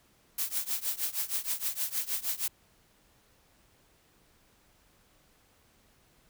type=noise with tremolo; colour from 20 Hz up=blue; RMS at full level=-29 dBFS; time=0.38-2.48 s; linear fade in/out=5 ms; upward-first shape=triangle; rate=6.4 Hz; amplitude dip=95%; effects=pink hiss -65 dBFS RMS until 6.29 s